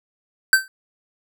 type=tone with exponential decay; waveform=square; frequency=1549 Hz; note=G6; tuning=21 cents flat; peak=-7 dBFS; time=0.53-0.68 s; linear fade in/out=1 ms; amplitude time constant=31 ms; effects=none